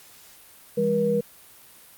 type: tone cluster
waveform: sine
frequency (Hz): 166.8 / 203.4 / 478.4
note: E3 / G#3 / A#4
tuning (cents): +21 / -36 / +45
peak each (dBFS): -30 / -26 / -21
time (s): 0.77-1.21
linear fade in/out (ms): 10
effects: white hiss -50 dBFS RMS until 1.97 s + Opus 48 kbps